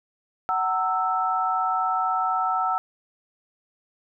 sine tone cluster, 750 / 914 / 1318 Hz, F#5 / A#5 / E6, +23 / -34 / -1 cents, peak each -25 / -29 / -24 dBFS, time 0.49-2.78 s, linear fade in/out 0 ms, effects none

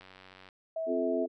click train, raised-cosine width 0.3 ms, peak -35 dBFS, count 46, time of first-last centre 0.01-0.488 s, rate 94.1 Hz
sine tone, 649 Hz, E5, 27 cents flat, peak -31 dBFS, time 0.76-1.26 s, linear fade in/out 5 ms
sine chord, F major, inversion second, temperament just, 261.9 / 349.2 / 436.5 Hz, C4 / F4 / A4, +2 / 0 / -14 cents, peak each -33 dBFS, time 0.86-1.28 s, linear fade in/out 50 ms
effects none

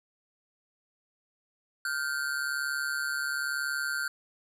square ring-modulated tone, 1480 Hz, F#6, in tune, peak -27 dBFS, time 1.85-4.08 s, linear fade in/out 2 ms, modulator 70.5 Hz, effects resampled to 32000 Hz

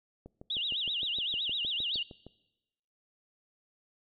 click train, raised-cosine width 2 ms, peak -33 dBFS, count 14, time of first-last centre 0.26-2.266 s, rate 6.48 Hz
sine tone with vibrato, 3290 Hz, G#7, 17 cents flat, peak -30 dBFS, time 0.5-2.03 s, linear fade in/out 5 ms, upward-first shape sine, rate 7.8 Hz, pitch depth 290 cents each way
sine tone with exponential decay, 4435 Hz, C#8, in tune, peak -30 dBFS, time 1.94-2.02 s, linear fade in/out 2 ms, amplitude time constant 16 ms
effects noise-tail reverb RT60 1.0 s tail -22 dB re dry

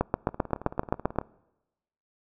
two click trains, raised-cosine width 1 ms, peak -24 / -9 dBFS, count 18 / 10, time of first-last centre 0.29-1.214 / 0.01-1.186 s, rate 18.4 / 7.65 Hz, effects noise-tail reverb RT60 1.0 s tail -24 dB re dry

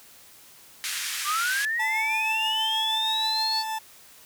pink band-pass noise, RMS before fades -31 dBFS, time 0.84-1.65 s, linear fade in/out 0 ms, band 1600 to 13000 Hz, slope 24 dB/octave
sine linear sweep, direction up, 1141 to 4500 Hz, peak -24 dBFS, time 1.24-3.64 s, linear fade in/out 50 ms
40% pulse tone with tremolo, 880 Hz, A5, in tune, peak -26 dBFS, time 1.79-3.79 s, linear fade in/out 10 ms, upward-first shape triangle, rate 6.3 Hz, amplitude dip 30%
effects white hiss -51 dBFS RMS until 4.25 s

